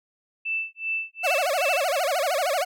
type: tone with tremolo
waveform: sine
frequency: 2650 Hz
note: E7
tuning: 9 cents sharp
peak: -23 dBFS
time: 0.45-1.99 s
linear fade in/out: 10 ms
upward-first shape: sine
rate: 2.6 Hz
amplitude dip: 100%
type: tone with vibrato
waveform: 40% pulse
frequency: 639 Hz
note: D#5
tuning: 46 cents sharp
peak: -21 dBFS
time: 1.23-2.65 s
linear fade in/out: 20 ms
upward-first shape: sine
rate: 13 Hz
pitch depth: 280 cents each way
effects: none